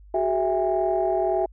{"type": "tone cluster", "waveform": "sine", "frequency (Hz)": [373.4, 414.9, 660, 810], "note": ["F#4", "G#4", "E5", "G#5"], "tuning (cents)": [16, -2, 2, -43], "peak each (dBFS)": [-24, -30, -23, -27], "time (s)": [0.14, 1.46], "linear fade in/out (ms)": 5, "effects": ["tanh soft clip ceiling -11 dBFS", "added 50 Hz sine -45 dBFS peak until 1.52 s"]}